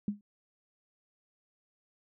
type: tone with exponential decay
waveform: sine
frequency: 205.4 Hz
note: G#3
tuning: 19 cents flat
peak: -25 dBFS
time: 0.08-0.21 s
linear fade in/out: 2 ms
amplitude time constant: 28 ms
effects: none